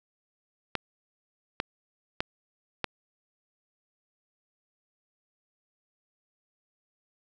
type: clicks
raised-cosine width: 0.3 ms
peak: -11 dBFS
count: 4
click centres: 0.753 / 1.601 / 2.205 / 2.843 s
effects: none